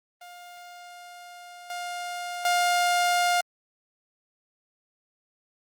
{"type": "tone with level steps", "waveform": "sawtooth", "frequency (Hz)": 707, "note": "F5", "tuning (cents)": 21, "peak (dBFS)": [-39, -28, -17], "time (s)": [0.21, 3.41], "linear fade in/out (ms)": 5, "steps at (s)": [1.7, 2.45], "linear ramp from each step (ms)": 2, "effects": ["Opus 24 kbps"]}